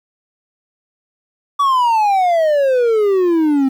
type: exponential sweep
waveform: triangle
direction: down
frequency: 1154 to 261.6 Hz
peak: -9 dBFS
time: 1.59-3.69 s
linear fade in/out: 10 ms
effects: 8-bit